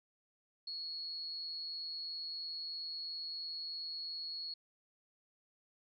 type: tone with amplitude modulation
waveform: sine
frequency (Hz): 4342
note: C#8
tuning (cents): -37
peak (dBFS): -38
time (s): 0.67-4.54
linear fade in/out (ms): 5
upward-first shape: sine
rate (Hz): 163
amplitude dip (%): 40
effects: none